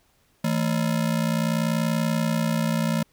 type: ring-modulated tone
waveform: square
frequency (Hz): 193.3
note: G3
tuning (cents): -24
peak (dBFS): -19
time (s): 0.44-3.03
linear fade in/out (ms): 5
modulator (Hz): 30.3
effects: pink hiss -64 dBFS RMS until 3.12 s